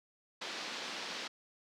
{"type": "band-pass noise", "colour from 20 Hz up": "white", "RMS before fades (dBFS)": -42, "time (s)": [0.41, 1.28], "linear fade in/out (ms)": 10, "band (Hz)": [200, 4900], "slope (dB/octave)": 24, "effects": []}